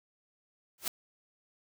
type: noise with exponential growth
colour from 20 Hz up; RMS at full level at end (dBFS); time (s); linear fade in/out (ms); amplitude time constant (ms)
white; -28; 0.78-0.88; 2; 20
effects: none